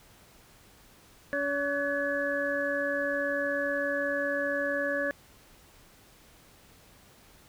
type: harmonic tone with a mistuned harmonic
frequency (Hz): 283.8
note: C#4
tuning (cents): +41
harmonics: 1 / 2 / 4 / 5 / 6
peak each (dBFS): -36 / -30 / -42 / -39 / -31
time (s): 1.33-5.11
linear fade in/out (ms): 0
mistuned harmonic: 5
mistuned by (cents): +100
effects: pink hiss -57 dBFS RMS until 7.48 s